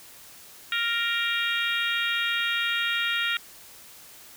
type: harmonic tone with a mistuned harmonic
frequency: 465.8 Hz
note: A#4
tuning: 1 cent flat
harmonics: 3 / 4 / 5 / 6 / 7 / 8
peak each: -29 / -30 / -31 / -32 / -32 / -33 dBFS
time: 0.72-3.37 s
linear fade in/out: 2 ms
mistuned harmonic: 5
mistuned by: +25 cents
effects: white hiss -48 dBFS RMS until 4.36 s